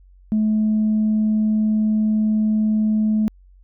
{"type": "tone", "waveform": "sine", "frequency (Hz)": 215.5, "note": "A3", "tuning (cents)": -36, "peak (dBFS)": -14, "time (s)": [0.32, 3.28], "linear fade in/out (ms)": 0, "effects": ["tanh soft clip ceiling -12 dBFS", "added 46 Hz sine -46 dBFS peak until 3.63 s"]}